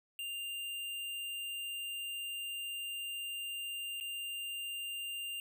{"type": "tone with dropouts", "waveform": "square", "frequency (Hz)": 2794, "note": "F7", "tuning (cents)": 0, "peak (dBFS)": -39, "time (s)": [0.19, 5.4], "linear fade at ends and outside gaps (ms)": 1, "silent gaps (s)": [4.001, 4.009], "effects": []}